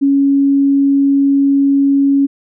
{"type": "tone", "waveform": "sine", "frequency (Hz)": 277.7, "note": "C#4", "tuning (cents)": 3, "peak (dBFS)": -8, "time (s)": [0.01, 2.27], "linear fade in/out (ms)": 20, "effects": []}